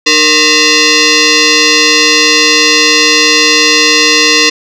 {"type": "tone with frequency modulation", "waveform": "sine", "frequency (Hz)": 1072, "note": "C6", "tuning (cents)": 42, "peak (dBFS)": -3, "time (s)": [0.06, 4.5], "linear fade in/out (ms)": 10, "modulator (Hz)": 769, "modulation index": 6.2, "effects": ["tanh soft clip ceiling 0 dBFS"]}